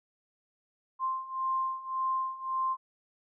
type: beating tone pair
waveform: sine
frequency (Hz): 1049 / 1050.8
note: C6 / C6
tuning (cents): +4 / +7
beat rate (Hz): 1.8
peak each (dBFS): -34 / -31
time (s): 0.99-2.77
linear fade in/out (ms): 50
effects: none